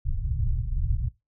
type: low-pass noise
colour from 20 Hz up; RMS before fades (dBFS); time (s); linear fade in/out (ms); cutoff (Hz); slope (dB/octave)
pink; -26; 0.05-1.09; 10; 130; 48
effects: noise-tail reverb RT60 0.2 s tail -19 dB re dry